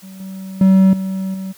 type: tone with level steps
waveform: triangle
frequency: 190.6 Hz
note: G3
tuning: 48 cents flat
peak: -31 / -25 / -5 / -17 / -21 dBFS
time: 0.02-1.53 s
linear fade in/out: 20 ms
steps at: 0.2 / 0.61 / 0.93 / 1.34 s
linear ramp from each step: 2 ms
effects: white hiss -46 dBFS RMS until 1.57 s + high-pass 60 Hz 12 dB/octave